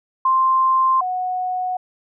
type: tone pair in turn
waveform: sine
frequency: 1050 / 735 Hz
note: C6 / F#5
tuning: +6 / -12 cents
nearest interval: tritone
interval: 618 cents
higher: first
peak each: -13 / -20 dBFS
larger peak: first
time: 0.25-1.01 / 1.01-1.77 s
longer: neither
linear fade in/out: 5 ms
effects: none